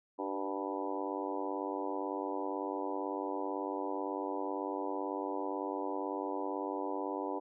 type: harmonic tone with a mistuned harmonic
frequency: 98 Hz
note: G2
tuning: in tune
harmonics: 3 / 4 / 5 / 6 / 7 / 8 / 9 / 10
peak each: -40 / -41 / -42 / -44 / -46 / -45 / -43 / -43 dBFS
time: 0.18-7.4 s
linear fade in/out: 20 ms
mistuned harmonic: 4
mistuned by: -37 cents
effects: none